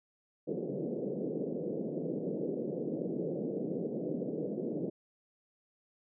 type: band-pass noise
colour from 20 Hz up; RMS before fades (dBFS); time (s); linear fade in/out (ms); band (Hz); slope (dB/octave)
white; -36; 0.47-4.9; 10; 150 to 520; 48
effects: none